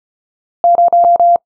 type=tone with dropouts; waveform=sine; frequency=692 Hz; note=F5; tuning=16 cents flat; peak=-5 dBFS; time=0.64-1.36 s; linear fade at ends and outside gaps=1 ms; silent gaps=0.752-0.78 / 0.883-0.926 / 1.041-1.047 / 1.161-1.196 s; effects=noise-tail reverb RT60 0.1 s tail -26 dB re dry